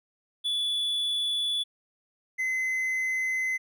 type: tone pair in turn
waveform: triangle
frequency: 3441 / 2046 Hz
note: A7 / C7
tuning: -39 / -39 cents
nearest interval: major sixth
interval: 900 cents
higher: first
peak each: -24 / -24 dBFS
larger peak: neither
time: 0.44-1.64 / 2.38-3.58 s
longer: neither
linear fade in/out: 20 ms
effects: none